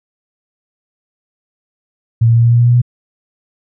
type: tone with pitch steps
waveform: sine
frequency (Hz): 114.9 / 115.9 / 116.91 / 117.93 / 118.95 / 119.99 / 121.03 / 122.08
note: A#2 / A#2 / A#2 / A#2 / A#2 / B2 / B2 / B2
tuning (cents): -25 / -10 / +5 / +21 / +35 / -50 / -35 / -20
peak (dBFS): -6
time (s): 2.21-2.818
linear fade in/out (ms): 10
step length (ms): 76
effects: none